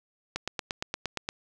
click train, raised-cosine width 0.2 ms, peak -13 dBFS, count 9, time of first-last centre 0.36-1.289 s, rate 8.61 Hz, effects none

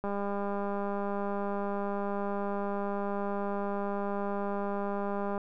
click train, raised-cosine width 1 ms, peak -21 dBFS, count 1074, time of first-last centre 0.04-5.378 s, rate 201 Hz, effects none

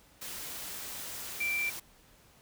sine tone in noise, 2349 Hz, D7, in tune, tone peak -29 dBFS, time 1.4-1.7 s, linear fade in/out 10 ms, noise white, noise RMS -41 dBFS, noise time 0.21-1.8 s, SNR +9 dB, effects pink hiss -61 dBFS RMS until 2.41 s

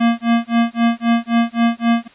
square tone with tremolo, 232.9 Hz, A#3, 1 cent flat, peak -11 dBFS, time 0-2.08 s, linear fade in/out 10 ms, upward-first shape sine, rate 3.8 Hz, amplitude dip 100%, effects white hiss -46 dBFS RMS until 2.14 s + resampled to 8000 Hz

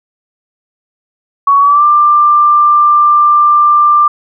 sine tone with pitch glide, 1120 to 1186.6 Hz, C#6 to D6, +18 to +18 cents, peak -4 dBFS, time 1.47-4.08 s, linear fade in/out 5 ms, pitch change +100 cents, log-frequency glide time 1.59-1.84 s, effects none

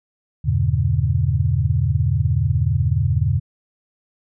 sine chord, E diminished seventh, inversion none, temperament just, 82.41 / 98.89 / 118.67 / 142.4 Hz, E2 / G2 / Bb2 / Db3, 0 / +16 / +31 / +47 cents, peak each -21 dBFS, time 0.44-3.4 s, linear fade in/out 20 ms, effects none

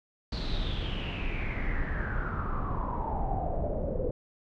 brown noise with low-pass filter sweep, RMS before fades -31 dBFS, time 0.32-4.11 s, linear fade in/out 5 ms, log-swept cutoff 4400 to 490 Hz, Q 8.4, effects none

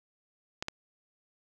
clicks, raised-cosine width 0.2 ms, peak -16 dBFS, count 2, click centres 0.625 / 0.684 s, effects none

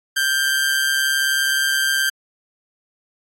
sawtooth tone with amplitude modulation, 1576 Hz, G6, 9 cents sharp, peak -11 dBFS, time 0.16-2.1 s, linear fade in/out 10 ms, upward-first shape sine, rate 139 Hz, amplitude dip 50%, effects AAC 64 kbps

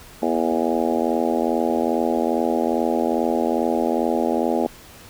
harmonic tone with a mistuned harmonic, 82.41 Hz, E2, in tune, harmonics 3 / 4 / 5 / 6 / 7 / 8 / 9 / 10, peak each -24 / -25 / -26 / -27 / -27 / -28 / -29 / -29 dBFS, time 0.22-4.67 s, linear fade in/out 5 ms, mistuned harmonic 3, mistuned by -35 cents, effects pink hiss -44 dBFS RMS until 5.09 s

